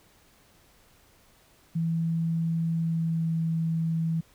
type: tone with pitch glide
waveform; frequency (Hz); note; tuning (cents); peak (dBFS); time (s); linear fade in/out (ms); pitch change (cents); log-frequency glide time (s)
sine; 164.81 to 163.29; E3 to E3; 0 to -16; -24; 1.75-4.21; 10; -16; 2.71-3.37
effects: pink hiss -60 dBFS RMS until 4.34 s